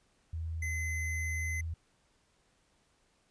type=tone with pitch glide; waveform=sine; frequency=81.3 to 81.87 Hz; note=E2 to E2; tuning=-23 to -11 cents; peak=-34 dBFS; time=0.33-1.74 s; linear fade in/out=5 ms; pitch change=+12 cents; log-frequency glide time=1.17-1.54 s
type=tone; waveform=square; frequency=2047 Hz; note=C7; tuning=38 cents flat; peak=-36 dBFS; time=0.62-1.61 s; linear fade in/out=5 ms
effects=pink hiss -71 dBFS RMS until 3.3 s + resampled to 22050 Hz